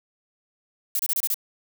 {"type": "noise bursts", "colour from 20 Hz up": "violet", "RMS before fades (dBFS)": -24, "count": 6, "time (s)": [0.95, 1.343], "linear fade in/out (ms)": 2, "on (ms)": 43, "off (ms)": 27, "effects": []}